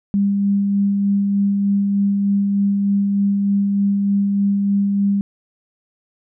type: tone with tremolo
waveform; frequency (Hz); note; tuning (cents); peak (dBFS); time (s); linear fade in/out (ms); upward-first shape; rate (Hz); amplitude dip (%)
sine; 200; G3; +35; -13; 0.14-5.21; 0; sine; 3.3; 25
effects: none